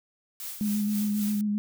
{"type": "noise with tremolo", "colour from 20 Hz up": "blue", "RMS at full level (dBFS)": -36, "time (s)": [0.4, 1.41], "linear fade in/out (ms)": 0, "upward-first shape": "sine", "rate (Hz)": 3.8, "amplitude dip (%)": 55}
{"type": "tone with vibrato", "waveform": "sine", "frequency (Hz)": 208.4, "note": "G#3", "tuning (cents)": 6, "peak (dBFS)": -24, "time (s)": [0.61, 1.58], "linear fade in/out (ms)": 0, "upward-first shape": "square", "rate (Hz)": 7.5, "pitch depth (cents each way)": 18}
{"effects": []}